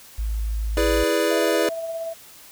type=tone; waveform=sine; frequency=54 Hz; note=A1; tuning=32 cents flat; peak=-22 dBFS; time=0.18-1.04 s; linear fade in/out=10 ms
type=chord; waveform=square; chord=E dominant seventh; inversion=none; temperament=equal; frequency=329.6 / 415.3 / 493.9 / 587.3 Hz; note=E4 / G#4 / B4 / D5; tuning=0 / 0 / 0 / 0 cents; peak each=-25 dBFS; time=0.77-1.69 s; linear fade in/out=2 ms
type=tone with tremolo; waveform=sine; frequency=659.3 Hz; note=E5; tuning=in tune; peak=-25 dBFS; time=1.3-2.14 s; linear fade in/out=20 ms; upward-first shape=sine; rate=17 Hz; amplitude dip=35%
effects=white hiss -46 dBFS RMS until 2.51 s